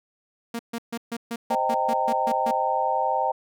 sawtooth tone bursts, 233.1 Hz, A#3, in tune, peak -24 dBFS, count 11, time 0.54-2.512 s, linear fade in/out 5 ms, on 52 ms, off 140 ms
sine chord, C minor seventh, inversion none, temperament equal with one note detuned, 523.3 / 622.3 / 784 / 914.7 Hz, C5 / Eb5 / G5 / Bb5, 0 / 0 / 0 / -33 cents, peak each -29 / -29 / -25 / -25 dBFS, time 1.5-3.32 s, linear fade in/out 10 ms
effects none

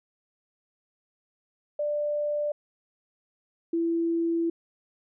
sine tone pair in turn, 591 / 334.1 Hz, D5 / E4, +11 / +23 cents, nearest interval minor seventh, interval 988 cents, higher first, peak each -25 / -23 dBFS, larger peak second, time 1.79-2.52 / 3.73-4.5 s, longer second, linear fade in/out 5 ms, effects none

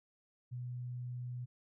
sine tone, 123.47 Hz, B2, in tune, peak -39 dBFS, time 0.51-1.46 s, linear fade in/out 20 ms, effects none

